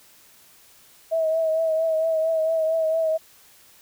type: tone with vibrato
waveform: sine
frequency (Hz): 643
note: E5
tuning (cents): -43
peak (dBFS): -19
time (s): 1.11-3.18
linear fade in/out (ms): 20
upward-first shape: triangle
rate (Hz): 4.4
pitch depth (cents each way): 39
effects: white hiss -53 dBFS RMS until 3.81 s